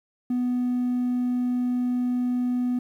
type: tone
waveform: triangle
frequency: 247.5 Hz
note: B3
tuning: 4 cents sharp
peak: -19 dBFS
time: 0.3-2.79 s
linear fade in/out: 5 ms
effects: tanh soft clip ceiling -17 dBFS + 10-bit